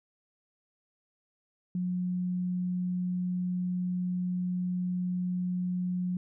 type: tone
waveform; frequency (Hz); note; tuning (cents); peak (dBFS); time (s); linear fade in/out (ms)
sine; 180.4; F#3; -44; -28; 1.75-6.17; 2
effects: none